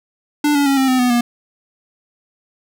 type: tone with pitch steps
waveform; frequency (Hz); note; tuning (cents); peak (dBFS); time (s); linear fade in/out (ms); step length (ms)
square; 294.8 / 284.8 / 275.1 / 265.7 / 256.6 / 247.9 / 239.5; D4 / C#4 / C#4 / C4 / C4 / B3 / A#3; +7 / +47 / -13 / +27 / -34 / +7 / +47; -13; 0.44-1.21; 5; 110
effects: none